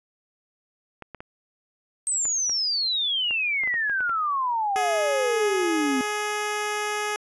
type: clicks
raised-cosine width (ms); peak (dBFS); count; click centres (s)
0.5; -23; 12; 1.023 / 1.147 / 1.205 / 2.254 / 2.496 / 3.309 / 3.636 / 3.675 / 3.741 / 3.897 / 4.006 / 4.095
type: exponential sweep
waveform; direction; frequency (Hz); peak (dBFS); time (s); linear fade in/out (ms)
sine; down; 8372 to 254.6; -22; 2.07-6.01; 0
type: tone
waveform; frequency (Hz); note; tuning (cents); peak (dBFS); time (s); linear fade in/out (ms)
10% pulse; 419.4; G#4; +17; -17; 4.76-7.16; 0
effects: resampled to 24000 Hz